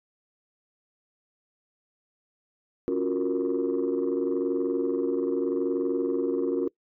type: chord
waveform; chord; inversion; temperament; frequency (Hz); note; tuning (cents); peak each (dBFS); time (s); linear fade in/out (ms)
sine; Gb major seventh; second; equal; 277.2 / 349.2 / 370 / 466.2; Db4 / F4 / Gb4 / Bb4; 0 / 0 / 0 / 0; -28; 2.88-6.68; 0
effects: noise-tail reverb RT60 0.1 s tail -23 dB re dry + tanh soft clip ceiling -18 dBFS